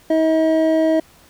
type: tone pair together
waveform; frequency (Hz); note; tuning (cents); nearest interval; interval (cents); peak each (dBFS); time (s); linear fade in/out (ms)
triangle; 319 / 638; D#4 / D#5; +43 / +43; octave; 1200; -14; 0.1-1; 5
effects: pink hiss -50 dBFS RMS until 1.29 s